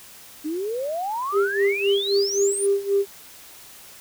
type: exponential sweep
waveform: sine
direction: up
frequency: 293.7 to 9950 Hz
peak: -24 dBFS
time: 0.44-2.67 s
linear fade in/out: 20 ms
type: tone with tremolo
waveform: sine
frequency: 398.4 Hz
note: G4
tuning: 28 cents sharp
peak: -15 dBFS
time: 1.32-3.06 s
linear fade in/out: 50 ms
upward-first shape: sine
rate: 3.8 Hz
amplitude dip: 85%
effects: tanh soft clip ceiling -8 dBFS + white hiss -45 dBFS RMS until 4 s